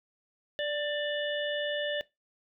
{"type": "harmonic tone with a mistuned harmonic", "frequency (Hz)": 587.3, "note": "D5", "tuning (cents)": 0, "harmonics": [1, 3, 5, 6], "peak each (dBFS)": [-31, -36, -38, -39], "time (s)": [0.59, 2.01], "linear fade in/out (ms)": 0, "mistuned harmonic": 3, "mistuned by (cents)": 16, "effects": ["noise-tail reverb RT60 0.2 s tail -20 dB re dry"]}